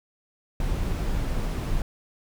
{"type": "noise", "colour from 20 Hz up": "brown", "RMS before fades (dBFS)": -26, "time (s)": [0.6, 1.82], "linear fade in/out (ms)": 2, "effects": []}